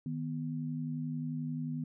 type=tone pair together; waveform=sine; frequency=155.56 / 246.9 Hz; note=D#3 / B3; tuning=0 / 0 cents; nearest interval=minor sixth; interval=800 cents; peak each=-36 / -37 dBFS; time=0.06-1.84 s; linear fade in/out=2 ms; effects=none